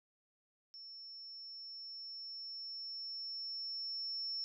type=tone with level ramp; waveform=sine; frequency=5400 Hz; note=E8; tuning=41 cents sharp; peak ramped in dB=-49 to -37 dBFS; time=0.74-4.44 s; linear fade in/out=0 ms; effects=none